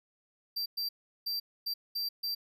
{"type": "tone bursts at uneven times", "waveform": "square", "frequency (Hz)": 4699, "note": "D8", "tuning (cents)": 0, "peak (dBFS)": -32, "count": 6, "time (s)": [[0.56, 0.66], [0.77, 0.89], [1.26, 1.4], [1.66, 1.74], [1.95, 2.09], [2.23, 2.35]], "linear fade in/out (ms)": 10, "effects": []}